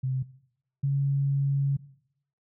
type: tone pair in turn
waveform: sine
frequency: 130.81 / 139.05 Hz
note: C3 / C#3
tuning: 0 / +6 cents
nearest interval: minor second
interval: 106 cents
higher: second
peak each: -25 / -22 dBFS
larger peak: second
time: 0.03-0.23 / 0.83-1.77 s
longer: second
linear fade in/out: 10 ms
effects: noise-tail reverb RT60 0.7 s tail -18 dB re dry